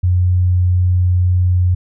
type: tone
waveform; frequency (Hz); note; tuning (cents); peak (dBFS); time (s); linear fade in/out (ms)
sine; 90.2; F#2; -44; -10; 0.03-1.75; 10
effects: none